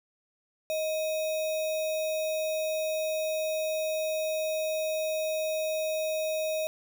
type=tone with sample-and-hold; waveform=sine; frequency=627 Hz; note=D#5; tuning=13 cents sharp; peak=-27 dBFS; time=0.7-6.67 s; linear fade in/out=0 ms; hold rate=3150 Hz; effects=none